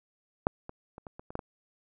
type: clicks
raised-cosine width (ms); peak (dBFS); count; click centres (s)
1; -9 / -26 / -30 / -28 / -29 / -29 / -18 / -24; 8; 0.469 / 0.694 / 0.981 / 1.068 / 1.195 / 1.305 / 1.354 / 1.392
effects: none